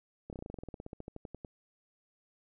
slowing click train, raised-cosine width 2 ms, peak -29 dBFS, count 21, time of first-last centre 0.3-1.448 s, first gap 28 ms, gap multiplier 1.07, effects none

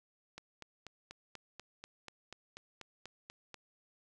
click train, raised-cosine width 0.2 ms, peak -29 dBFS, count 14, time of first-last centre 0.38-3.543 s, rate 4.11 Hz, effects none

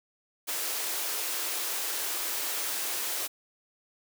white high-pass noise, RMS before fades -32 dBFS, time 0.47-3.28 s, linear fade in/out 20 ms, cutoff 290 Hz, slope 48 dB/octave, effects none

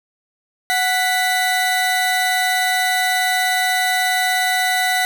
30% pulse tone pair together, 740 / 1978.9 Hz, F#5 / B6, 0 / +3 cents, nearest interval octave + perfect fourth, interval 1703 cents, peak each -16 dBFS, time 0.7-5.05 s, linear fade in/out 0 ms, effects none

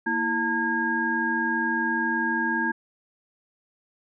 sine tone cluster, 233.6 / 328.4 / 903 / 1631 Hz, A#3 / E4 / A5 / G#6, +4 / -6 / +45 / -32 cents, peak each -30 / -30 / -29 / -25 dBFS, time 0.06-2.72 s, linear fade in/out 10 ms, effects none

